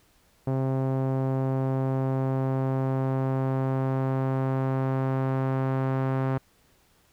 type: tone with low-pass filter sweep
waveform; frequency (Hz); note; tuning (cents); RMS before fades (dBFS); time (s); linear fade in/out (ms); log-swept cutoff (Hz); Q
sawtooth; 132.6; C3; +23; -26; 0.47-6.38; 5; 730 to 1300; 1
effects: pink hiss -63 dBFS RMS until 7.12 s